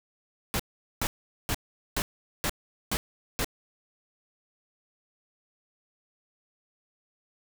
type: noise bursts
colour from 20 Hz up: pink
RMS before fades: -28 dBFS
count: 7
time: 0.54-3.445 s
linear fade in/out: 0 ms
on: 55 ms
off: 420 ms
effects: none